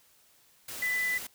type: tone in noise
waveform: sine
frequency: 1996 Hz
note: B6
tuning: 18 cents sharp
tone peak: -27 dBFS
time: 0.82-1.18 s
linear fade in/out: 5 ms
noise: white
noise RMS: -40 dBFS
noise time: 0.68-1.27 s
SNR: +10 dB
effects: white hiss -63 dBFS RMS until 1.34 s